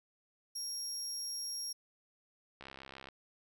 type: tone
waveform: 30% pulse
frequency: 5588 Hz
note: F8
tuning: in tune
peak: -34 dBFS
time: 0.55-1.73 s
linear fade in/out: 10 ms
type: click train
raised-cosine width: 0.3 ms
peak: -32 dBFS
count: 33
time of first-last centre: 2.61-3.087 s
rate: 67.1 Hz
effects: none